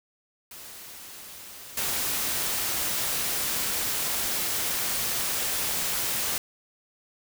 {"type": "noise with level steps", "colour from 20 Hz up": "white", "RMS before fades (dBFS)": [-43, -28], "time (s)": [0.51, 6.38], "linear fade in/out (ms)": 2, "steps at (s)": 1.77, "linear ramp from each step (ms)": 5, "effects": []}